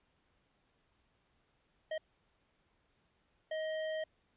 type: tone bursts at uneven times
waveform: square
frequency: 629 Hz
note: D#5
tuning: 19 cents sharp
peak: -36 dBFS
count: 2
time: 1.91-1.98 / 3.51-4.04 s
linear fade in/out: 5 ms
effects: pink hiss -75 dBFS RMS until 4.36 s + resampled to 8000 Hz